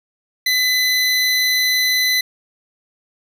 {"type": "tone pair together", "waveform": "square", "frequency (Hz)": [2009, 4027], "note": ["B6", "B7"], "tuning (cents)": [29, 33], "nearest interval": "octave", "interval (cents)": 1204, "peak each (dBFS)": -18, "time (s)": [0.46, 2.21], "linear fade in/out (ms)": 5, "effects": []}